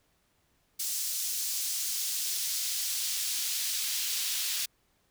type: noise with high-pass filter sweep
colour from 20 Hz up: pink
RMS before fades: -32 dBFS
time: 0.79-4.66 s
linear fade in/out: 10 ms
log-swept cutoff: 6000 to 3500 Hz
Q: 1
effects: pink hiss -71 dBFS RMS until 5.1 s